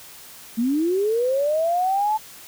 sine linear sweep, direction up, 220 to 878 Hz, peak -18 dBFS, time 0.57-2.18 s, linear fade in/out 20 ms, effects white hiss -43 dBFS RMS until 2.47 s

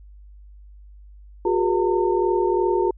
sine tone cluster, 361.4 / 404.2 / 475.5 / 908 Hz, F#4 / G#4 / A#4 / A#5, -41 / -47 / +34 / -46 cents, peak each -20 / -23 / -27 / -25 dBFS, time 1.45-2.91 s, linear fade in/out 5 ms, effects added 50 Hz sine -42 dBFS peak until 2.97 s

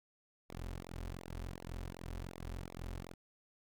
sawtooth tone with flanger, 43.65 Hz, F1, in tune, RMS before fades -45 dBFS, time 0.49-3.14 s, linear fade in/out 10 ms, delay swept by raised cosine 0.61 to 6.61 ms, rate 2.7 Hz, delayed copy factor -1, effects none

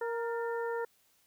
harmonic tone with a mistuned harmonic, 466.2 Hz, A#4, in tune, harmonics 1 / 2 / 3 / 4, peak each -33 / -39 / -43 / -45 dBFS, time 0.01-0.85 s, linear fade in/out 5 ms, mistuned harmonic 4, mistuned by -61 cents, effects white hiss -69 dBFS RMS until 1.26 s

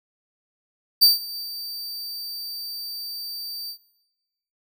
45% pulse tone with ADSR envelope, 4639 Hz, D8, 22 cents flat, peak -9 dBFS, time 1.01-3.78 s, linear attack 19 ms, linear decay 150 ms, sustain -21 dB, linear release 88 ms, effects noise-tail reverb RT60 1.0 s tail -17 dB re dry

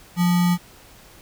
sine tone with sample-and-hold, 176.5 Hz, F3, 19 cents sharp, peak -15 dBFS, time 0.16-0.58 s, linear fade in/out 50 ms, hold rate 1050 Hz, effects pink hiss -48 dBFS RMS until 1.21 s

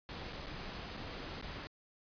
pink noise with dropouts, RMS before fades -44 dBFS, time 0.09-1.67 s, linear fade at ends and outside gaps 0 ms, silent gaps 0.325-0.33 / 0.461-0.468 / 0.967-0.971 / 1.414-1.425 s, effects resampled to 11025 Hz

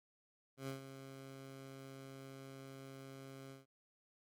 15% pulse tone with ADSR envelope, 135 Hz, C#3, 45 cents flat, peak -34 dBFS, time 0.57-3.66 s, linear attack 110 ms, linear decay 120 ms, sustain -10 dB, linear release 150 ms, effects MP3 96 kbps

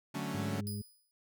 sawtooth chord, D major seventh, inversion none, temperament equal, 146.83 / 185 / 220 / 277.2 Hz, D3 / F#3 / A3 / C#4, 0 / 0 / 0 / 0 cents, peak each -37 dBFS, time 0.14-0.61 s, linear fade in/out 10 ms
harmonic tone, 102.3 Hz, G#2, 26 cents flat, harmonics 1 / 2 / 4, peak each -38 / -40 / -51 dBFS, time 0.34-0.82 s, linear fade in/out 10 ms
5% pulse tone with exponential decay, 4978 Hz, D#8, in tune, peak -32 dBFS, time 0.67-1.11 s, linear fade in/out 0 ms, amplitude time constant 95 ms
effects none

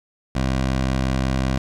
15% pulse tone, 65.41 Hz, C2, in tune, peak -13 dBFS, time 0.35-1.58 s, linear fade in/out 5 ms, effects low-pass 7000 Hz 12 dB/octave + 8-bit

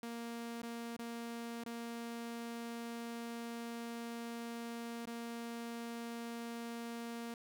sawtooth tone with dropouts, 233.5 Hz, A#3, 3 cents sharp, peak -38 dBFS, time 0.03-7.34 s, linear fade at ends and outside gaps 2 ms, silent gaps 0.619-0.631 / 0.966-0.991 / 1.638-1.661 / 5.056-5.072 s, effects none

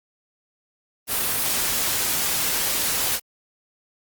white noise, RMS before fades -23 dBFS, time 1.07-3.2 s, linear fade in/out 50 ms, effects Opus 32 kbps

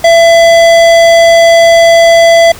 sine tone with hard clipping, 670 Hz, E5, 28 cents sharp, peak -3 dBFS, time 0.04-2.52 s, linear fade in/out 5 ms, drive 16 dB, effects pink hiss -29 dBFS RMS until 2.59 s

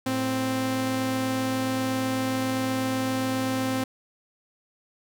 sawtooth tone pair together, 110.18 / 261.6 Hz, A2 / C4, +3 / 0 cents, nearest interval octave + minor third, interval 1497 cents, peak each -29 / -21 dBFS, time 0.06-3.84 s, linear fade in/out 5 ms, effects none

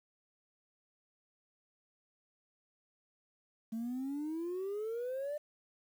sine exponential sweep, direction up, 220 to 603 Hz, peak -34 dBFS, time 3.72-5.38 s, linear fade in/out 10 ms, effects tanh soft clip ceiling -32 dBFS + 10-bit

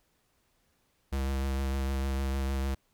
square tone with vibrato, 67.4 Hz, C#2, 48 cents flat, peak -29 dBFS, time 1.12-2.75 s, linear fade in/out 10 ms, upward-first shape triangle, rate 6.6 Hz, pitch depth 26 cents each way, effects pink hiss -72 dBFS RMS until 2.93 s

